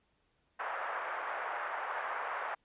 white band-pass noise, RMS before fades -38 dBFS, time 0.59-2.55 s, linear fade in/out 10 ms, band 590 to 1600 Hz, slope 24 dB/octave, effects pink hiss -75 dBFS RMS until 2.64 s + resampled to 8000 Hz

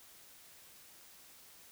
silence, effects white hiss -58 dBFS RMS until 1.71 s

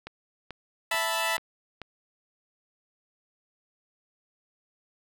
click train, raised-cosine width 0.3 ms, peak -22 dBFS, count 5, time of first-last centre 0.07-1.817 s, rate 2.29 Hz
15% pulse chord, E suspended fourth, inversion none, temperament equal, 659.3 / 880 / 987.8 Hz, E5 / A5 / B5, 0 / 0 / 0 cents, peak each -24 dBFS, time 0.91-1.37 s, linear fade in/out 5 ms
effects none

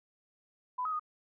sine tone with pitch steps, 1000 / 1265 / 1235 Hz, B5 / D#6 / D#6, +21 / +28 / -13 cents, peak -31 dBFS, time 0.78-0.996 s, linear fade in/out 10 ms, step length 72 ms, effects none

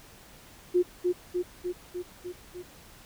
sine tone with echo, 357.5 Hz, F4, 41 cents sharp, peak -19 dBFS, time 0.74-0.83 s, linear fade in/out 20 ms, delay 300 ms, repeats 6, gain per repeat -3 dB, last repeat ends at 2.63 s, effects pink hiss -52 dBFS RMS until 3.05 s

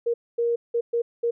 sine tone bursts at uneven times, 470 Hz, A#4, 14 cents sharp, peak -20 dBFS, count 5, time 0.06-0.14 / 0.38-0.56 / 0.74-0.81 / 0.93-1.02 / 1.23-1.31 s, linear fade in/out 10 ms, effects none

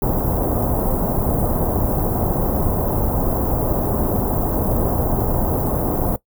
pink band-stop noise, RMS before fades -19 dBFS, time 0.02-6.16 s, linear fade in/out 2 ms, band 880 to 15000 Hz, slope 24 dB/octave, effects noise-tail reverb RT60 0.1 s tail -19 dB re dry

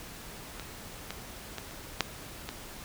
clicks, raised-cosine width 0.2 ms, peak -21 / -18 / -19 / -30 / -7 / -18 dBFS, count 6, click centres 0.597 / 1.106 / 1.583 / 1.71 / 2.007 / 2.49 s, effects pink hiss -45 dBFS RMS until 2.84 s

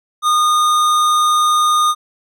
sine tone with hard clipping, 1225 Hz, D#6, 27 cents flat, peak -13 dBFS, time 0.22-1.95 s, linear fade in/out 50 ms, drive 15 dB, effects none

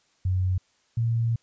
sine tone pair in turn, 92.5 / 115.61 Hz, F#2 / A#2, 0 / -14 cents, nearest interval major third, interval 386 cents, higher second, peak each -21 dBFS, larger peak neither, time 0.25-0.58 / 0.97-1.36 s, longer second, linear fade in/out 5 ms, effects white hiss -66 dBFS RMS until 1.42 s + resampled to 16000 Hz

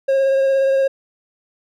triangle tone with vibrato, 540 Hz, C#5, 45 cents flat, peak -11 dBFS, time 0.08-0.88 s, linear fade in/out 10 ms, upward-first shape triangle, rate 17 Hz, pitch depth 19 cents each way, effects none

